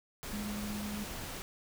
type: tone in noise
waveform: sine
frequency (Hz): 207.7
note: G#3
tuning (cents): 0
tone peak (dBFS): -37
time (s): 0.33-1.04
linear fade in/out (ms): 0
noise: pink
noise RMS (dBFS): -42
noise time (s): 0.23-1.42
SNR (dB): +2
effects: none